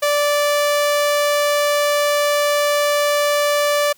sawtooth tone, 584 Hz, D5, 10 cents flat, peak -11 dBFS, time 0.02-3.93 s, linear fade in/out 10 ms, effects white hiss -53 dBFS RMS until 3.97 s

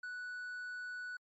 triangle tone, 1480 Hz, F#6, in tune, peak -39 dBFS, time 0.03-1.17 s, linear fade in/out 5 ms, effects MP3 32 kbps

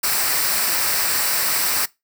white noise with comb filter, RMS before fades -20 dBFS, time 0.03-1.86 s, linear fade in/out 10 ms, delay 0.3 ms, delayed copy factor -0.55, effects noise-tail reverb RT60 0.2 s tail -21 dB re dry

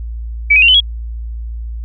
sine tone with pitch steps, 2293 / 2515 / 2759 / 3026 / 3319 Hz, D7 / D#7 / F7 / F#7 / G#7, -42 / +18 / -22 / +38 / -2 cents, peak -5 dBFS, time 0.5-0.805 s, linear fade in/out 10 ms, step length 61 ms, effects added 57 Hz sine -21 dBFS peak until 1.84 s

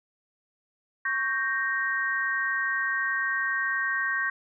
sine chord, G diminished, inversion second, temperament equal, 1108.7 / 1568 / 1864.7 Hz, Db6 / G6 / Bb6, 0 / 0 / 0 cents, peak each -33 / -28 / -28 dBFS, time 1.05-4.3 s, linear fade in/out 5 ms, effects none

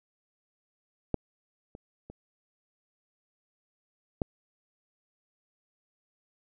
clicks, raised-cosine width 2 ms, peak -13 / -30 / -30 / -14 dBFS, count 4, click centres 1.143 / 1.751 / 2.1 / 4.218 s, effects none

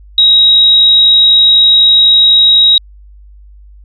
sine tone, 3812 Hz, A#7, 38 cents sharp, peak -3 dBFS, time 0.18-2.78 s, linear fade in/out 2 ms, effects added 50 Hz sine -34 dBFS peak until 3.84 s

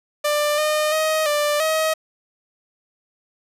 sawtooth tone with pitch steps, 593 / 610 / 628 / 591 / 633 Hz, D5 / D#5 / D#5 / D5 / D#5, +17 / -34 / +16 / +11 / +30 cents, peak -14 dBFS, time 0.24-1.94 s, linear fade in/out 10 ms, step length 340 ms, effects resampled to 32000 Hz + 7-bit

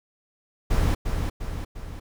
brown noise with echo, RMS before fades -21 dBFS, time 0.7-0.95 s, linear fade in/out 10 ms, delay 350 ms, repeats 3, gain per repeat -5 dB, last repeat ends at 2 s, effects none

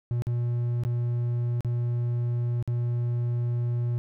triangle tone with dropouts, 120 Hz, B2, 49 cents flat, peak -22 dBFS, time 0.11-3.98 s, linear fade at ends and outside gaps 0 ms, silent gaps 0.221-0.269 / 0.836-0.85 / 1.607-1.647 / 2.626-2.676 s, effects none

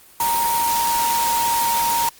sine tone in noise, 932.3 Hz, A#5, in tune, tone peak -18 dBFS, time 0.2-2.09 s, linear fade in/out 2 ms, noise white, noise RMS -24 dBFS, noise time 0.2-2.09 s, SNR +3 dB, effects white hiss -48 dBFS RMS until 2.19 s + Opus 24 kbps

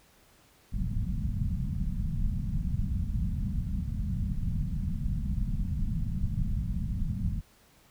pink low-pass noise, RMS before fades -30 dBFS, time 0.72-7.41 s, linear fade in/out 20 ms, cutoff 210 Hz, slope 48 dB/octave, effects pink hiss -61 dBFS RMS until 7.9 s

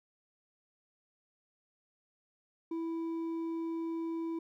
sine tone with hard clipping, 329.6 Hz, E4, in tune, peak -35 dBFS, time 2.71-4.39 s, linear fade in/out 5 ms, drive 4 dB, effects none

